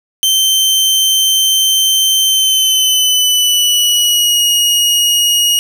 sawtooth tone with pitch glide, 3106 to 2881 Hz, G7 to F#7, -17 to -47 cents, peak -6 dBFS, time 0.23-5.59 s, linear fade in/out 0 ms, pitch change -130 cents, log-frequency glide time 2.26-4.43 s, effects none

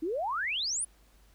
sine exponential sweep, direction up, 297.6 to 10280 Hz, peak -29 dBFS, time 0.02-0.85 s, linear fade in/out 10 ms, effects added 50 Hz sine -60 dBFS peak until 1.34 s + pink hiss -65 dBFS RMS until 1.34 s

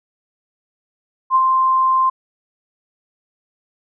sine tone with ADSR envelope, 1046.5 Hz, C6, in tune, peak -9 dBFS, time 1.3-2.1 s, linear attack 52 ms, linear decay 46 ms, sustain -3 dB, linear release 10 ms, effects none

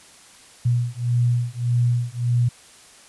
sine beating tone pair, 120 / 121.7 Hz, B2 / B2, -49 / -25 cents, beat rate 1.7 Hz, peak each -21 dBFS, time 0.65-2.49 s, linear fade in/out 10 ms, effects white hiss -48 dBFS RMS until 3.08 s + resampled to 24000 Hz

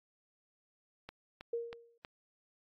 click train, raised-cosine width 0.3 ms, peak -29 dBFS, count 4, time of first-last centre 1.09-2.048 s, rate 3.13 Hz
sine tone with exponential decay, 467.6 Hz, A#4, 5 cents sharp, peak -31 dBFS, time 1.53-1.98 s, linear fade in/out 5 ms, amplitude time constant 97 ms
effects AAC 32 kbps

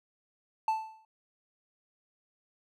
triangle tone with exponential decay, 880 Hz, A5, in tune, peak -21 dBFS, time 0.68-1.05 s, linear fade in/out 2 ms, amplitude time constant 80 ms, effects none

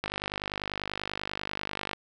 click train, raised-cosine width 0.3 ms, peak -15 dBFS, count 96, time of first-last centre 0.04-1.932 s, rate 50.2 Hz, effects none

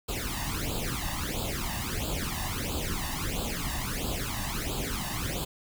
pink noise with flanger, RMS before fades -32 dBFS, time 0.08-5.45 s, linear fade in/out 10 ms, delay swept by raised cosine 0.25 to 1.1 ms, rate 1.5 Hz, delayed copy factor +0.85, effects none

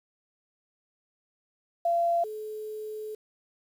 sine tone pair in turn, 684 / 429.4 Hz, F5 / A4, -36 / -42 cents, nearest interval minor sixth, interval 806 cents, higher first, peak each -22 / -34 dBFS, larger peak first, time 1.85-2.24 / 2.24-3.15 s, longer second, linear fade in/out 5 ms, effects 9-bit

